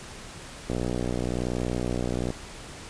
click train, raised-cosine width 2 ms, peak -15 dBFS, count 99, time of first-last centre 0.7-2.304 s, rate 61.1 Hz, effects pink hiss -42 dBFS RMS until 2.89 s + resampled to 22050 Hz

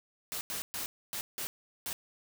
white noise bursts at uneven times, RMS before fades -37 dBFS, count 6, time 0.32-0.41 / 0.5-0.62 / 0.74-0.86 / 1.13-1.21 / 1.38-1.47 / 1.86-1.93 s, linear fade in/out 0 ms, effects none

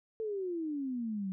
sine exponential sweep, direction down, 450.7 to 185 Hz, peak -33 dBFS, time 0.2-1.32 s, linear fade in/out 0 ms, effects none

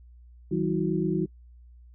sine tone cluster, 160.5 / 189.8 / 319.9 / 366.5 Hz, E3 / F#3 / D#4 / F#4, -46 / +44 / +48 / -16 cents, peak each -29 dBFS, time 0.51-1.26 s, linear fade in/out 10 ms, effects noise-tail reverb RT60 0.1 s tail -25 dB re dry + added 60 Hz sine -48 dBFS peak until 1.94 s

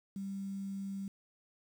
sine tone with quantisation, 196 Hz, G3, in tune, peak -37 dBFS, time 0.16-1.08 s, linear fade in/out 2 ms, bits 10, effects none

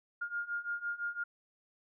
sine beating tone pair, 1411 / 1416.9 Hz, F6 / F6, +17 / +25 cents, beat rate 5.9 Hz, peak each -39 / -37 dBFS, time 0.21-1.24 s, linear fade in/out 10 ms, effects none

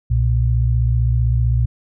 sine tone pair together, 63.2 / 118.76 Hz, B1 / A#2, +41 / +33 cents, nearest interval major seventh, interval 1092 cents, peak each -16 dBFS, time 0.1-1.66 s, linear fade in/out 10 ms, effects none

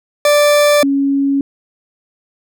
40% pulse / sine tone pair in turn, 587.3 / 277.2 Hz, D5 / C#4, 0 / 0 cents, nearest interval octave + minor second, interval 1300 cents, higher first, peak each -7 / -11 dBFS, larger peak first, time 0.25-0.83 / 0.83-1.41 s, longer neither, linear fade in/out 2 ms, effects none

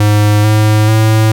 square tone with pitch steps, 104.8 / 107.19 / 109.63 Hz, G#2 / A2 / A2, +16 / -45 / -6 cents, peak -7 dBFS, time 0-1.32 s, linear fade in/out 5 ms, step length 440 ms, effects none

